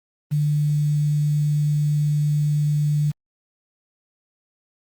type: tone with quantisation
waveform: sine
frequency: 148.5 Hz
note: D3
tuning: 20 cents sharp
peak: -17 dBFS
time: 0.31-3.12 s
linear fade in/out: 20 ms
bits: 7
effects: Opus 32 kbps